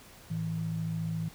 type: tone pair together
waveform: sine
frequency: 108.8 / 163.02 Hz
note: A2 / E3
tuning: -19 / -19 cents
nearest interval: perfect fifth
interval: 700 cents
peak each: -37 / -31 dBFS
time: 0.3-1.29 s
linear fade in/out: 10 ms
effects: pink hiss -53 dBFS RMS until 1.34 s